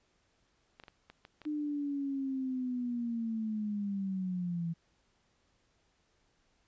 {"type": "clicks", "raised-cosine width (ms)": 0.3, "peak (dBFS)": -34, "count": 7, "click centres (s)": [0.799, 0.837, 0.882, 1.1, 1.251, 1.417, 1.452]}
{"type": "linear sweep", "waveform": "sine", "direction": "down", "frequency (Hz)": [303.1, 164.81], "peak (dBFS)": -32, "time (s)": [1.45, 4.74], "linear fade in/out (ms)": 20}
{"effects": ["pink hiss -73 dBFS RMS until 6.67 s", "resampled to 16000 Hz"]}